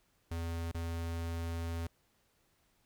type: tone with dropouts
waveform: square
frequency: 83.6 Hz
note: E2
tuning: 25 cents sharp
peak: -36 dBFS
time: 0.31-1.87 s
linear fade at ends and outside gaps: 5 ms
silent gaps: 0.716-0.745 s
effects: pink hiss -73 dBFS RMS until 2.85 s